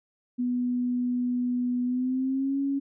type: tone with pitch glide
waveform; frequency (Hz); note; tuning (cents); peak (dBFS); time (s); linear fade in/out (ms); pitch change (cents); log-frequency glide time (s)
sine; 246.6 to 276.8; B3 to C#4; -2 to -2; -24; 0.38-2.8; 20; +200; 1.84-2.59
effects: none

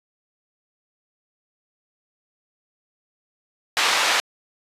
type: band-pass noise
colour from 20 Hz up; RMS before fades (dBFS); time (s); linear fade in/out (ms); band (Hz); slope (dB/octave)
pink; -20; 3.77-4.2; 0; 1000 to 5300; 12
effects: resampled to 32000 Hz

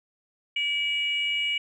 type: tone pair together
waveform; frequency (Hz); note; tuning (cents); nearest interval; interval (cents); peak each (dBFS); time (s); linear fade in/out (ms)
sine; 2302 / 2900; D7 / F#7; -35 / -35; major third; 400; -26; 0.56-1.58; 5
effects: tanh soft clip ceiling -17 dBFS

